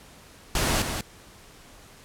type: noise with echo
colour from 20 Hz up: pink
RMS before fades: -24 dBFS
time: 0.55-0.82 s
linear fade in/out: 2 ms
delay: 190 ms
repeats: 1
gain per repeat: -6 dB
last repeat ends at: 1.01 s
effects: pink hiss -50 dBFS RMS until 2.04 s + low-pass 12000 Hz 12 dB/octave